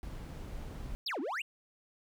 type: noise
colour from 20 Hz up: brown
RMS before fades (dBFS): -42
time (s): 0.03-0.95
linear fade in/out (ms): 0
type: exponential two-way sweep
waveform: triangle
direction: down then up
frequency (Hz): 5670 to 246.9 to 2994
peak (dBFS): -32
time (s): 1.06-1.42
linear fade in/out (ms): 5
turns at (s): 1.2
effects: none